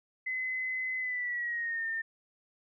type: tone with pitch glide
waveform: sine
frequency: 2033 to 1811.2 Hz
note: B6 to A6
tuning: +50 to +50 cents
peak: -31 dBFS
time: 0.26-2.02 s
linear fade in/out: 10 ms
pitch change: -200 cents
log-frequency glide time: 0.98-1.87 s
effects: none